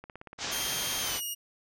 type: click train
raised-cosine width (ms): 0.5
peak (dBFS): -29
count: 8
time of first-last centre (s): 0.04-0.447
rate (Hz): 17.2
type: low-pass noise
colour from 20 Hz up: white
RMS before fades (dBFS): -35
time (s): 0.38-1.21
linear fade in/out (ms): 50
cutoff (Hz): 6700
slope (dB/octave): 48
type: tone with pitch glide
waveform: 10% pulse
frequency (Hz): 3200 to 2867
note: G7 to F7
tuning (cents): +35 to +45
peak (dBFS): -25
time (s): 0.51-1.35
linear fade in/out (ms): 20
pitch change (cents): -190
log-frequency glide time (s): 1.01-1.23
effects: none